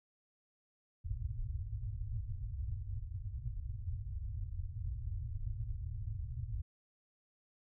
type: low-pass noise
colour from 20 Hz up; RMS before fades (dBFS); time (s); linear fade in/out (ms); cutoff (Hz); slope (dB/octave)
white; -40; 1.04-6.62; 5; 120; 96
effects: none